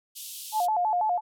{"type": "band-pass noise", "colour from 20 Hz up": "white", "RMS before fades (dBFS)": -40, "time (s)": [0.15, 0.67], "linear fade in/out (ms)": 20, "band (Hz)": [2900, 15000], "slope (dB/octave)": 48}
{"type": "tone with vibrato", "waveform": "sine", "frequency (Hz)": 784, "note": "G5", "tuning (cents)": 0, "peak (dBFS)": -22, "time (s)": [0.52, 1.21], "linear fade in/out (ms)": 50, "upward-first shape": "square", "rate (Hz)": 6.1, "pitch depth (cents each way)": 170}
{"effects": []}